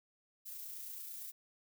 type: noise with amplitude modulation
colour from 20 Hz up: violet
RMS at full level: -45 dBFS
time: 0.45-1.32 s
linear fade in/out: 20 ms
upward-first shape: sine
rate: 29 Hz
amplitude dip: 30%
effects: none

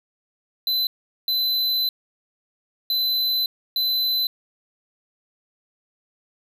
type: tone bursts at uneven times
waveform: square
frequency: 4027 Hz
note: B7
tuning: 33 cents sharp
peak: -20 dBFS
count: 4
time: 0.67-0.87 / 1.28-1.89 / 2.9-3.46 / 3.76-4.27 s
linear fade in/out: 2 ms
effects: none

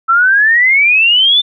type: exponential sweep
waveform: sine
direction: up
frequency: 1318.5 to 3589 Hz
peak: -6 dBFS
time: 0.08-1.42 s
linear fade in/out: 20 ms
effects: none

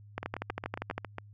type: two click trains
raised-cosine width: 0.5 ms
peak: -18 / -21 dBFS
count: 11 / 8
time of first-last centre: 0.18-0.98 / 0.23-1.184 s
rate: 12.5 / 7.34 Hz
effects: added 103 Hz sine -50 dBFS peak until 1.33 s

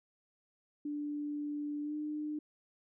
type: tone with pitch glide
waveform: sine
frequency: 293.8 to 301.2 Hz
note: D4 to D4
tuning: +1 to +44 cents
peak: -35 dBFS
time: 0.85-2.39 s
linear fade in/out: 5 ms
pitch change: +43 cents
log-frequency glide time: 1.82-1.95 s
effects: none

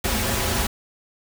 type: noise with comb filter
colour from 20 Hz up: pink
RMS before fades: -23 dBFS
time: 0.04-0.67 s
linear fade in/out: 5 ms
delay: 6.6 ms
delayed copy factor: -0.7
effects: none

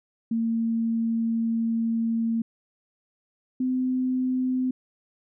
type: tone pair in turn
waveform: sine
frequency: 228 / 255.9 Hz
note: A#3 / C4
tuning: -38 / -38 cents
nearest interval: major second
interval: 200 cents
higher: second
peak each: -22 dBFS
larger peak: neither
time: 0.31-2.42 / 3.6-4.71 s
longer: first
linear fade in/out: 5 ms
effects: none

